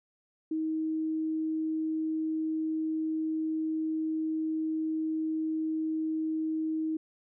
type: tone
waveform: sine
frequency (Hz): 316.2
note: D#4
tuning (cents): +28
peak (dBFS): -28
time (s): 0.51-6.97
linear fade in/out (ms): 5
effects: none